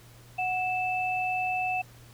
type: tone pair together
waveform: sine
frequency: 739.4 / 2637 Hz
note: F#5 / E7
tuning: -1 / 0 cents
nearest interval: octave + minor seventh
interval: 2201 cents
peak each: -28 / -30 dBFS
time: 0.38-1.82 s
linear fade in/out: 10 ms
effects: added 119 Hz sine -51 dBFS peak until 2.13 s + pink hiss -55 dBFS RMS until 2.13 s